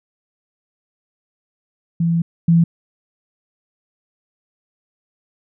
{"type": "tone pair in turn", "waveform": "sine", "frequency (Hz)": [167.7, 167.7], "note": ["E3", "E3"], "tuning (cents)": [30, 30], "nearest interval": "unison", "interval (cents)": 0, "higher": "neither", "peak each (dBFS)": [-14, -9], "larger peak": "second", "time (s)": [[2, 2.22], [2.48, 2.64]], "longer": "first", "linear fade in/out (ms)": 5, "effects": []}